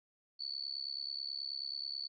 sine tone with amplitude modulation, 4454 Hz, C#8, 7 cents sharp, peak -34 dBFS, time 0.39-2.08 s, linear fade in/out 20 ms, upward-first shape sine, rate 69.3 Hz, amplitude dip 95%, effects none

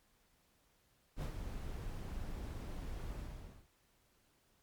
brown noise with ADSR envelope, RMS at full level -37 dBFS, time 1.16-3.68 s, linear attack 61 ms, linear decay 100 ms, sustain -6 dB, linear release 520 ms, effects pink hiss -73 dBFS RMS until 4.62 s + MP3 96 kbps

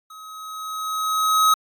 square tone with level ramp, 1272 Hz, D#6, 38 cents sharp, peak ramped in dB -40 to -13 dBFS, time 0.1-1.54 s, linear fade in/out 5 ms, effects AAC 64 kbps

